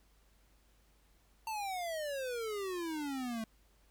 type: exponential sweep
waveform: square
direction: down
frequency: 905 to 218.3 Hz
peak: -37 dBFS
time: 1.47-3.44 s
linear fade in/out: 2 ms
effects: added 50 Hz sine -66 dBFS peak until 3.9 s + pink hiss -71 dBFS RMS until 3.9 s